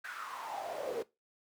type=noise with high-pass filter sweep; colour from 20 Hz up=brown; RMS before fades=-40 dBFS; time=0.04-1.03 s; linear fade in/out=10 ms; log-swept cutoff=1600 to 420 Hz; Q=7.9; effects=noise-tail reverb RT60 0.2 s tail -17 dB re dry